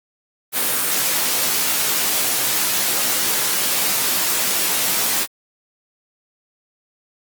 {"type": "noise with comb filter", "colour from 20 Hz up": "white", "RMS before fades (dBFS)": -19, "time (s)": [0.52, 5.27], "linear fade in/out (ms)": 50, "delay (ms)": 16, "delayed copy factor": 0.65, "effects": ["high-pass 150 Hz 12 dB/octave", "Opus 32 kbps"]}